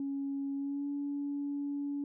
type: tone with pitch glide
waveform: sine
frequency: 277.2 to 284.8 Hz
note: C#4 to C#4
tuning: 0 to +47 cents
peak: -32 dBFS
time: 0-2.04 s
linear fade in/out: 2 ms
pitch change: +47 cents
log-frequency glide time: 0.55-0.87 s
effects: tanh soft clip ceiling -28 dBFS